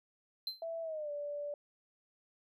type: tone with exponential decay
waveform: triangle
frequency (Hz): 4100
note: C8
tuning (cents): -36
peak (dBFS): -31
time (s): 0.47-0.64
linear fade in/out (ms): 2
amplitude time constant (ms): 36
type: tone with pitch glide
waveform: sine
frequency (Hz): 661 to 582.1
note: E5 to D5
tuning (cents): +5 to -15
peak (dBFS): -37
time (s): 0.62-1.54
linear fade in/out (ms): 2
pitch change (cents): -220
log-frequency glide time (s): 0.82-1.11
effects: none